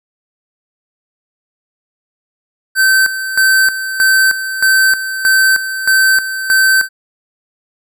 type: tone with tremolo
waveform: square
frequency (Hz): 1544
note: G6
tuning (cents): -27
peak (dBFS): -8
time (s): 2.75-6.89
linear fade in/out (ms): 50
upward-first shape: square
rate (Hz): 1.6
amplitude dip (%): 70
effects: none